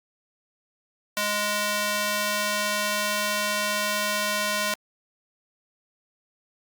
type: tone with high-pass filter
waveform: square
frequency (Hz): 207.7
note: G#3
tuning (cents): 0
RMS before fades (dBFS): -26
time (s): 1.17-4.74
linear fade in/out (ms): 0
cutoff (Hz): 830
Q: 0.5
effects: Opus 48 kbps